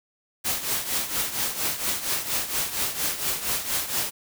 white noise with tremolo, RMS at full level -24 dBFS, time 0.44-4.11 s, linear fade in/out 20 ms, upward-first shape triangle, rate 4.3 Hz, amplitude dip 75%, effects none

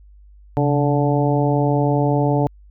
harmonic tone with a mistuned harmonic, 145.2 Hz, D3, 19 cents flat, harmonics 1 / 2 / 3 / 4 / 5 / 6, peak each -18 / -21 / -23 / -24 / -25 / -26 dBFS, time 0.57-2.47 s, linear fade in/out 0 ms, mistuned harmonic 1, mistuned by -86 cents, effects added 50 Hz sine -43 dBFS peak until 2.7 s

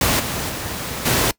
pink noise with level steps, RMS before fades -17 / -24 / -27 / -17 dBFS, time 0.01-1.31 s, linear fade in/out 2 ms, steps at 0.19 / 0.49 / 1.05 s, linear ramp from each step 10 ms, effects noise-tail reverb RT60 0.1 s tail -21 dB re dry + high-pass 60 Hz 12 dB/octave

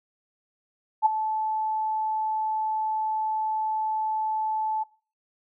sine tone with ADSR envelope, 870 Hz, A5, 20 cents flat, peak -13 dBFS, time 1.02-4.84 s, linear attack 39 ms, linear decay 9 ms, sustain -11 dB, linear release 17 ms, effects noise-tail reverb RT60 0.4 s tail -20 dB re dry

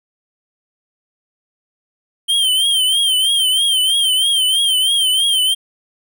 square tone with vibrato, 3136 Hz, G7, in tune, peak -13 dBFS, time 2.28-5.55 s, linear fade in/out 20 ms, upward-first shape triangle, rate 3.1 Hz, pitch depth 97 cents each way, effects none

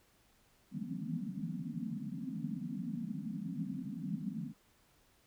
pink band-pass noise, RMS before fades -40 dBFS, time 0.71-4.54 s, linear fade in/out 50 ms, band 150 to 270 Hz, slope 96 dB/octave, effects pink hiss -69 dBFS RMS until 5.26 s

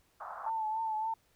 white band-pass noise, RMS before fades -43 dBFS, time 0.2-0.5 s, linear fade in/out 10 ms, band 650 to 1300 Hz, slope 48 dB/octave
sine tone with vibrato, 880 Hz, A5, in tune, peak -31 dBFS, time 0.46-1.14 s, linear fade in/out 5 ms, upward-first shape triangle, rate 3.5 Hz, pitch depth 48 cents each way
effects pink hiss -70 dBFS RMS until 1.35 s

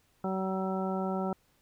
harmonic tone, 189.5 Hz, F#3, 42 cents sharp, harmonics 1 / 2 / 3 / 4 / 5 / 7, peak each -32 / -36 / -38 / -37 / -42 / -41 dBFS, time 0.24-1.33 s, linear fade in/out 2 ms, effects pink hiss -69 dBFS RMS until 1.61 s

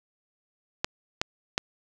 clicks, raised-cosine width 0.2 ms, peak -7 dBFS, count 3, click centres 0.845 / 1.215 / 1.579 s, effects none

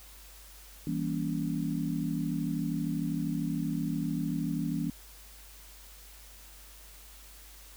sine chord, E diminished seventh, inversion none, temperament just, 164.81 / 197.78 / 237.3 / 284.8 Hz, E3 / G3 / Bb3 / Db4, 0 / +16 / +31 / +47 cents, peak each -33 / -37 / -35 / -34 dBFS, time 0.87-4.9 s, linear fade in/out 2 ms, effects added 50 Hz sine -52 dBFS peak until 7.76 s + white hiss -53 dBFS RMS until 7.76 s

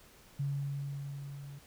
sine tone with level ramp, 140.4 Hz, C#3, 22 cents sharp, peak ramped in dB -30 to -44 dBFS, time 0.39-1.59 s, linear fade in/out 10 ms, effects pink hiss -59 dBFS RMS until 1.66 s

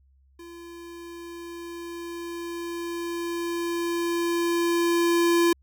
square tone with level ramp, 341.3 Hz, F4, 40 cents flat, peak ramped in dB -42 to -18 dBFS, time 0.39-5.53 s, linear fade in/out 5 ms, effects added 67 Hz sine -57 dBFS peak until 5.62 s

